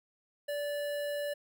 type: tone with notch filter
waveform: square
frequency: 581 Hz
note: D5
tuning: 19 cents flat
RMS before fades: -35 dBFS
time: 0.48-1.34 s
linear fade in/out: 10 ms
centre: 6200 Hz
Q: 1.4
effects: none